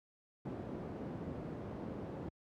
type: low-pass noise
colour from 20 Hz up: white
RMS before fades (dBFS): -43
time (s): 0.45-2.29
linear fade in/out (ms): 5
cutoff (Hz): 360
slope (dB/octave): 12
effects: high-pass 80 Hz 12 dB/octave